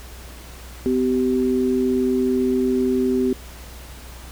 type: tone pair together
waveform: sine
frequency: 253.5 / 385.3 Hz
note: B3 / G4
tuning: +45 / -30 cents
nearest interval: perfect fifth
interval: 725 cents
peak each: -19 / -20 dBFS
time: 0.86-3.33 s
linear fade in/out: 0 ms
effects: added 61 Hz sine -38 dBFS peak until 4.31 s + pink hiss -42 dBFS RMS until 4.31 s